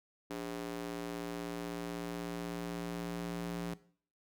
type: tone with high-pass filter sweep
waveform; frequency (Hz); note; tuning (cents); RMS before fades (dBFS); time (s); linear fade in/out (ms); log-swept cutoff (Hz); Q
square; 58.1; A#1; -5; -40; 0.3-3.74; 5; 290 to 190; 1.7
effects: noise-tail reverb RT60 0.5 s tail -18 dB re dry

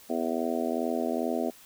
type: harmonic tone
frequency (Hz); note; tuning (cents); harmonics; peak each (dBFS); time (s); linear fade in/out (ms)
82.4; E2; 0; 3 / 4 / 5 / 6 / 7 / 8 / 9; -31 / -34 / -34 / -38 / -37 / -33 / -38; 0.09-1.51; 20
effects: white hiss -53 dBFS RMS until 1.65 s

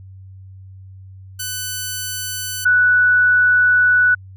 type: tone pair in turn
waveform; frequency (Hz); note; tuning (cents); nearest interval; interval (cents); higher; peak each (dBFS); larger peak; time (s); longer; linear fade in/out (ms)
5% pulse / sine; 1500 / 1480.2; F#6 / F#6; +23 / 0; unison; 23; first; -12 / -10; second; 1.39-2.65 / 2.65-4.15; second; 10
effects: added 95 Hz sine -36 dBFS peak until 4.36 s

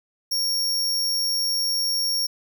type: tone with amplitude modulation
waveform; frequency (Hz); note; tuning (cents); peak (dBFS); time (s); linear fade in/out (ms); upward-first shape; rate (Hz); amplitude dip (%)
40% pulse; 5550; F8; -12; -18; 0.31-2.27; 10; sine; 211; 50
effects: none

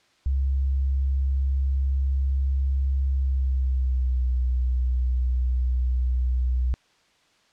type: tone with pitch glide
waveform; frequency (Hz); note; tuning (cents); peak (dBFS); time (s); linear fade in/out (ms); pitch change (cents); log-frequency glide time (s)
sine; 67.3 to 62.43; C2 to B1; +49 to +19; -20; 0.26-6.74; 0; -130; 3.06-4.28
effects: white hiss -62 dBFS RMS until 7.52 s + low-pass 5000 Hz 12 dB/octave

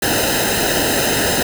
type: noise with comb filter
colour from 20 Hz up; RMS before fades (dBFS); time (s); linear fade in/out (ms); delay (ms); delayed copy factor
pink; -17; 0.02-1.43; 5; 0.88; -0.85
effects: none

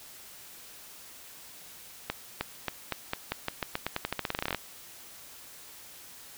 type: accelerating click train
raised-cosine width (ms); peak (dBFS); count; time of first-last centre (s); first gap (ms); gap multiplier
0.3; -13; 24; 2.1-4.547; 310; 0.88
effects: white hiss -49 dBFS RMS until 6.37 s

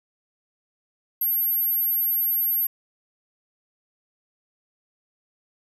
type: tone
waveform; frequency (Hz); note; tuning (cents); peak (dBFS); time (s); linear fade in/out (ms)
sine; 12590; G9; +6; -20; 1.21-2.67; 5
effects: none

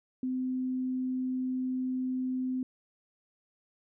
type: tone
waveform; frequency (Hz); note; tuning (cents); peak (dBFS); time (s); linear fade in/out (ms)
sine; 256.5; C4; -34; -29; 0.23-2.63; 2
effects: none

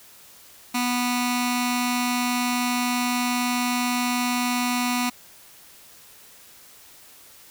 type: tone with notch filter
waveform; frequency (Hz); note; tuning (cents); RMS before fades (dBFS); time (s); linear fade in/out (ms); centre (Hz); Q
15% pulse; 245.8; B3; -8; -24; 0.74-5.1; 10; 500; 0.6
effects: white hiss -49 dBFS RMS until 7.5 s

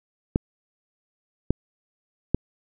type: clicks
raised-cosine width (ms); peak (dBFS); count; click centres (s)
3; -6; 3; 0.359 / 1.506 / 2.346
effects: none

